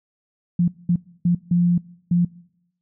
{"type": "tone bursts at uneven times", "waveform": "sine", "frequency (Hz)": 174.61, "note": "F3", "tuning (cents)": 0, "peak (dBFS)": -14, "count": 5, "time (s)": [[0.59, 0.68], [0.89, 0.96], [1.25, 1.35], [1.51, 1.78], [2.11, 2.25]], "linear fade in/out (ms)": 5, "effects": ["noise-tail reverb RT60 0.8 s tail -23 dB re dry"]}